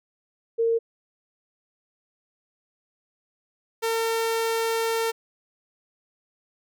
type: tone pair in turn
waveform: sine / sawtooth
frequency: 458.6 / 453.9 Hz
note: A#4 / A#4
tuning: -28 / -46 cents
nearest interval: unison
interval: 18 cents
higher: first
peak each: -19 dBFS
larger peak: neither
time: 0.58-0.79 / 3.82-5.12 s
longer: second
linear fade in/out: 20 ms
effects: none